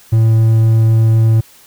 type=tone; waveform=triangle; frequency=112 Hz; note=A2; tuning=31 cents sharp; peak=-5 dBFS; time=0.12-1.41 s; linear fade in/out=10 ms; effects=white hiss -44 dBFS RMS until 1.66 s